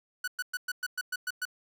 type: tone bursts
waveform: 45% pulse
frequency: 1482 Hz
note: F#6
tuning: 2 cents sharp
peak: -30 dBFS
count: 9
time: 0.24-1.453 s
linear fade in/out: 5 ms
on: 37 ms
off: 110 ms
effects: none